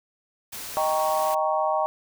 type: noise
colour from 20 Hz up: white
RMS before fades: -36 dBFS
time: 0.52-1.35 s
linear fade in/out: 10 ms
type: chord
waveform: sine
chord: Eb dominant seventh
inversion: none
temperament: equal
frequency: 622.3 / 784 / 932.3 / 1108.7 Hz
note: Eb5 / G5 / Bb5 / Db6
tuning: 0 / 0 / 0 / 0 cents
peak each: -25 / -26 / -28 / -28 dBFS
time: 0.77-1.86 s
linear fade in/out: 0 ms
effects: none